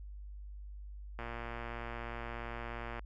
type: click train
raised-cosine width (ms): 0.5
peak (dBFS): -27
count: 212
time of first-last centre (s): 1.19-2.993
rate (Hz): 117
effects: added 50 Hz sine -44 dBFS peak until 3.05 s